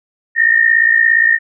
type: tone pair together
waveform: sine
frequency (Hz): 1807.4 / 1864.7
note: A6 / A#6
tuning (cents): +46 / 0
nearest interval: minor second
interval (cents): 54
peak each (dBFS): -11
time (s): 0.35-1.39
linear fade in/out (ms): 50
effects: none